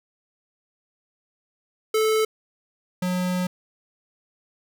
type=tone pair in turn; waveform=square; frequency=436.4 / 181.38 Hz; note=A4 / F#3; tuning=-14 / -34 cents; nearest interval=octave + minor third; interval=1520 cents; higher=first; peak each=-19 / -23 dBFS; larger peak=first; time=1.94-2.25 / 3.02-3.47 s; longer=second; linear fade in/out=5 ms; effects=none